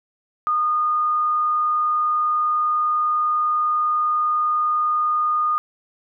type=tone; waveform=sine; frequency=1225 Hz; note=D#6; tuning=27 cents flat; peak=-17 dBFS; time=0.47-5.58 s; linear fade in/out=0 ms; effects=none